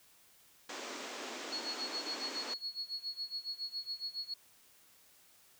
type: band-pass noise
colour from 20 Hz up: pink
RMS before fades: -44 dBFS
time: 0.69-2.54 s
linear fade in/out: 5 ms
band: 250 to 7500 Hz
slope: 48 dB/octave
type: tone with tremolo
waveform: sine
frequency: 4346 Hz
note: C#8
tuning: 35 cents flat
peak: -35 dBFS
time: 1.52-4.34 s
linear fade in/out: 5 ms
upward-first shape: sine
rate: 7.2 Hz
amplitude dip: 90%
effects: white hiss -64 dBFS RMS until 5.59 s